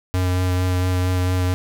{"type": "tone with vibrato", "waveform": "square", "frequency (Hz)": 91.2, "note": "F#2", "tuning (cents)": -24, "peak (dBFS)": -18, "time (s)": [0.14, 1.54], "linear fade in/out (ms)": 0, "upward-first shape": "sine", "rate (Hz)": 4.4, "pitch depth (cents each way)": 13, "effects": []}